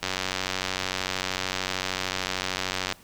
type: click train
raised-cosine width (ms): 0.2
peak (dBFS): -9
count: 271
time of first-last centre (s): 0.03-2.924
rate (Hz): 93.3
effects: pink hiss -53 dBFS RMS until 3.03 s